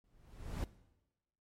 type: noise with exponential growth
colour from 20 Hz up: brown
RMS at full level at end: -34 dBFS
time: 0.04-0.64 s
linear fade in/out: 1 ms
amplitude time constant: 130 ms
effects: noise-tail reverb RT60 1.0 s tail -18 dB re dry + MP3 64 kbps